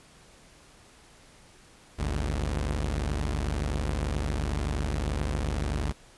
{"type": "tone pair together", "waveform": "sawtooth", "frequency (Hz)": [51.47, 73.42], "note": ["G#1", "D2"], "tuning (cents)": [-15, 0], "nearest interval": "tritone", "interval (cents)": 615, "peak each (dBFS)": -26, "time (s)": [1.98, 5.93], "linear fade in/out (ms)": 20, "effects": ["pink hiss -55 dBFS RMS until 6.17 s", "resampled to 24000 Hz"]}